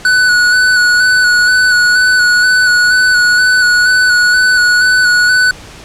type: tone with vibrato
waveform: square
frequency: 1480 Hz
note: F#6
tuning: in tune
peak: -7 dBFS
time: 0.05-5.51 s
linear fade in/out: 2 ms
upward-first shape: square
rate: 2.1 Hz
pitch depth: 20 cents each way
effects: pink hiss -33 dBFS RMS until 5.84 s + low-pass 8000 Hz 12 dB/octave